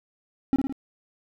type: tone with echo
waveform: triangle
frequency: 270 Hz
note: C#4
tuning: 45 cents flat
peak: -15 dBFS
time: 0.53-0.56 s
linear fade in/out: 0 ms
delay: 55 ms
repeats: 3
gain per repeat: -4 dB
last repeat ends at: 0.725 s
effects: none